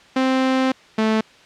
sawtooth tone pair in turn, 261.6 / 219 Hz, C4 / A3, 0 / -8 cents, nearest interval minor third, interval 308 cents, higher first, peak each -12 dBFS, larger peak neither, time 0.16-0.72 / 0.98-1.21 s, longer first, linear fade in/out 5 ms, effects white hiss -48 dBFS RMS until 1.45 s + low-pass 4000 Hz 12 dB/octave

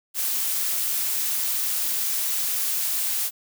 blue noise, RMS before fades -25 dBFS, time 0.14-3.31 s, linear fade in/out 50 ms, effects none

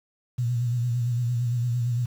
sine tone with vibrato, 120.7 Hz, B2, 39 cents flat, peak -22 dBFS, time 0.38-2.06 s, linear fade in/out 10 ms, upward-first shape sine, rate 8.8 Hz, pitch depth 52 cents each way, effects 8-bit

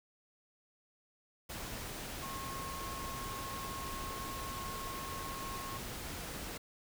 sine tone in noise, 1083 Hz, C#6, 41 cents flat, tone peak -43 dBFS, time 2.22-5.78 s, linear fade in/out 10 ms, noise pink, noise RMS -43 dBFS, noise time 1.49-6.58 s, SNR -3 dB, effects none

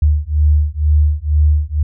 sine beating tone pair, 74.1 / 76.2 Hz, D2 / D#2, +16 / -36 cents, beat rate 2.1 Hz, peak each -13 dBFS, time 0.02-1.83 s, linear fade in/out 5 ms, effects none

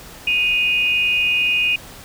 sine tone pair together, 2486 / 2836 Hz, D#7 / F7, -2 / +26 cents, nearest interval major second, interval 228 cents, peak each -16 / -21 dBFS, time 0.27-1.76 s, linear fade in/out 5 ms, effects pink hiss -39 dBFS RMS until 2.04 s

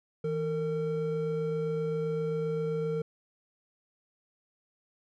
triangle tone pair together, 161.08 / 455.6 Hz, E3 / A#4, -40 / -40 cents, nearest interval octave + tritone, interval 1800 cents, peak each -31 / -28 dBFS, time 0.24-3.02 s, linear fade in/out 5 ms, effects none

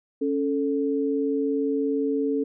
sine tone pair together, 277.2 / 440 Hz, C#4 / A4, 0 / 0 cents, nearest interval minor sixth, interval 800 cents, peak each -24 / -25 dBFS, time 0.21-2.44 s, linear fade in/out 10 ms, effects none

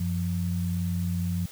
sine tone pair together, 92.5 / 174.37 Hz, F#2 / F3, 0 / -2 cents, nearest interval major seventh, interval 1098 cents, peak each -28 dBFS, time 0-1.46 s, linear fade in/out 5 ms, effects white hiss -47 dBFS RMS until 1.51 s

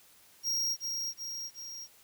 square tone with echo, 5610 Hz, F8, 7 cents sharp, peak -29 dBFS, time 0.43-0.77 s, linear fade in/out 50 ms, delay 370 ms, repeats 3, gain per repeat -4 dB, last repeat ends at 1.88 s, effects white hiss -60 dBFS RMS until 2.03 s

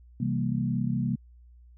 sine chord, C dominant seventh, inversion none, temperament equal, 130.81 / 164.81 / 196 / 233.1 Hz, C3 / E3 / G3 / Bb3, 0 / 0 / 0 / 0 cents, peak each -29 / -33 / -31 / -30 dBFS, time 0.2-1.16 s, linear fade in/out 5 ms, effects added 60 Hz sine -50 dBFS peak until 1.77 s

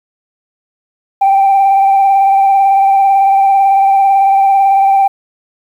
sine tone with vibrato, 784 Hz, G5, in tune, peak -4 dBFS, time 1.21-5.08 s, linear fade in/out 10 ms, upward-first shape sine, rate 18 Hz, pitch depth 23 cents each way, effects tanh soft clip ceiling -3 dBFS + 7-bit

